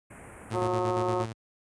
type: band-stop noise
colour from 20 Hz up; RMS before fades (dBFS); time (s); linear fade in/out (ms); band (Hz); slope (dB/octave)
pink; -45; 0.1-0.68; 10; 2400 to 8400; 48
type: tone with tremolo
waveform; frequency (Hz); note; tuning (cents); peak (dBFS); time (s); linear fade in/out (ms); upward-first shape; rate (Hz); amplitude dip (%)
sawtooth; 111.8; A2; +28; -26; 0.5-1.33; 20; square; 8.6; 50
type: harmonic tone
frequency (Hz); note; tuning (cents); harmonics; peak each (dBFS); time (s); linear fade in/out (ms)
181.2; F#3; -36; 2 / 3 / 4 / 5 / 6 / 7; -29 / -32 / -35 / -34 / -37 / -38; 0.52-1.26; 50
effects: high-pass 60 Hz 12 dB/octave + resampled to 22050 Hz